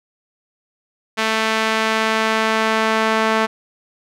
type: tone with band-pass filter sweep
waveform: sawtooth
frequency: 220.7 Hz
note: A3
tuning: 5 cents sharp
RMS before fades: -18 dBFS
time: 1.17-3.47 s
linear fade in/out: 20 ms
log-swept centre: 2200 to 1300 Hz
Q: 0.76
effects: none